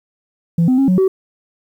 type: tone with pitch steps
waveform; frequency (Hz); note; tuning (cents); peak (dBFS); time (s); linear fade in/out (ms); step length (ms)
sine; 168.1 / 256 / 271 / 184.1 / 380; E3 / C4 / C#4 / F#3 / F#4; +34 / -38 / -39 / -8 / +46; -8; 0.58-1.08; 5; 100
effects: tanh soft clip ceiling -8 dBFS + 8-bit